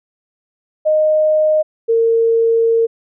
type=tone pair in turn; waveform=sine; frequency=618 / 457 Hz; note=D#5 / A#4; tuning=-12 / -34 cents; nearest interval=perfect fourth; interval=522 cents; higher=first; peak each=-10 dBFS; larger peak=neither; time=0.85-1.63 / 1.88-2.87 s; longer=second; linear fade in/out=20 ms; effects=none